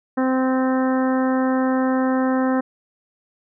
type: harmonic tone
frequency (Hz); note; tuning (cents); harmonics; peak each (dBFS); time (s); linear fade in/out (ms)
259.8; C4; -12; 1 / 2 / 3 / 4 / 5 / 6 / 7; -18 / -24 / -28 / -30 / -32 / -34 / -35; 0.17-2.61; 10
effects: none